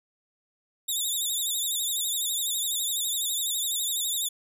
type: tone with vibrato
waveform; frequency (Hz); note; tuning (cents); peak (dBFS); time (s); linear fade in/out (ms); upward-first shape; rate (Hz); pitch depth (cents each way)
10% pulse; 3629; A#7; -47; -19; 0.88-4.29; 10; sine; 12; 90
effects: resampled to 32000 Hz + 10-bit